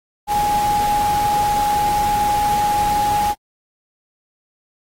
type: tone in noise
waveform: sine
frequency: 830.6 Hz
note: G#5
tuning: in tune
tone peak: -15 dBFS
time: 0.27-3.35 s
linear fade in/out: 50 ms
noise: pink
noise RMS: -28 dBFS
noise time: 0.27-3.35 s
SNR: +10 dB
effects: AAC 48 kbps